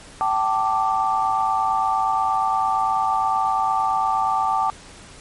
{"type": "chord", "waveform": "sine", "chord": "G suspended second", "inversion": "none", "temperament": "equal with one note detuned", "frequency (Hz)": [771.4, 880, 1174.7], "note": ["G5", "A5", "D6"], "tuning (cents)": [-28, 0, 0], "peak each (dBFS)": -22, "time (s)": [0.21, 4.7], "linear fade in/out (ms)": 0, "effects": ["pink hiss -43 dBFS RMS until 5.2 s", "MP3 48 kbps"]}